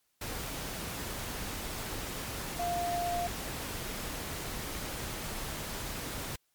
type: tone in noise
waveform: sine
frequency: 698.5 Hz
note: F5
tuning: in tune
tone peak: -30 dBFS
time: 2.59-3.27 s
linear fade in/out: 5 ms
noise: pink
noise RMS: -38 dBFS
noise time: 0.21-6.36 s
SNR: +5 dB
effects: white hiss -75 dBFS RMS until 6.54 s + MP3 96 kbps